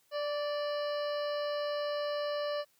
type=harmonic tone with a mistuned harmonic; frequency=587.3 Hz; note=D5; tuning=in tune; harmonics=1 / 2 / 3 / 4 / 5 / 7 / 8 / 9; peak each=-32 / -41 / -45 / -55 / -47 / -49 / -51 / -51 dBFS; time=0.11-2.65 s; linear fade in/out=50 ms; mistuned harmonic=2; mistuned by=-19 cents; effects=white hiss -70 dBFS RMS until 2.79 s + high-pass 80 Hz 12 dB/octave